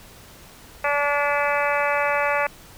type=harmonic tone; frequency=288.3 Hz; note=D4; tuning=32 cents flat; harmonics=2 / 3 / 4 / 5 / 6 / 7 / 8 / 9; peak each=-24 / -26 / -27 / -28 / -29 / -29 / -30 / -31 dBFS; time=0.84-2.47 s; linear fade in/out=5 ms; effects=pink hiss -46 dBFS RMS until 2.77 s